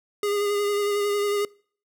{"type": "tone with vibrato", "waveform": "square", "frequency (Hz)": 409.3, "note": "G#4", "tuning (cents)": -25, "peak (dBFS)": -23, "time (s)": [0.23, 1.45], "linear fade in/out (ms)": 2, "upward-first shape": "sine", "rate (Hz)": 11, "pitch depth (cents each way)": 22, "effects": ["noise-tail reverb RT60 0.5 s tail -25 dB re dry"]}